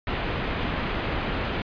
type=low-pass noise; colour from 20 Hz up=pink; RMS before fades=-28 dBFS; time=0.07-1.62 s; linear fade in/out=2 ms; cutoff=3200 Hz; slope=24 dB/octave; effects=resampled to 11025 Hz